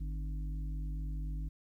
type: harmonic tone with a mistuned harmonic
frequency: 51.2 Hz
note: G#1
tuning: 24 cents flat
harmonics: 1 / 3 / 5 / 6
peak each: -35 / -44 / -53 / -56 dBFS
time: 0-1.49 s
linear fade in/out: 10 ms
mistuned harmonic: 5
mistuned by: +47 cents
effects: 12-bit